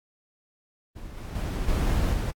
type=noise with level steps; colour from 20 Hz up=brown; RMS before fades=-39 / -35 / -29 / -24 / -27 dBFS; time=0.95-2.32 s; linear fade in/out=20 ms; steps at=1.17 / 1.35 / 1.68 / 2.13 s; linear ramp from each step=5 ms; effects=AAC 64 kbps